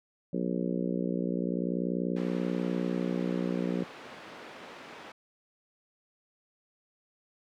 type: harmonic tone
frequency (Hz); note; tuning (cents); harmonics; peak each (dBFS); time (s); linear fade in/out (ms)
60.4; B1; -38; 3 / 4 / 5 / 6 / 7 / 8 / 9; -32 / -34 / -36 / -38 / -39 / -40 / -41; 0.33-3.84; 5
type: band-pass noise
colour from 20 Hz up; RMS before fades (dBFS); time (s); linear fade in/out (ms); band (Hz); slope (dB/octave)
pink; -47; 2.16-5.12; 5; 290 to 2900; 12
effects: none